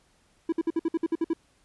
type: tone bursts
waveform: triangle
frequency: 329.6 Hz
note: E4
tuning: in tune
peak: -20 dBFS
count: 10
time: 0.49-1.334 s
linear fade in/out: 5 ms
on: 34 ms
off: 56 ms
effects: pink hiss -65 dBFS RMS until 1.64 s + resampled to 24000 Hz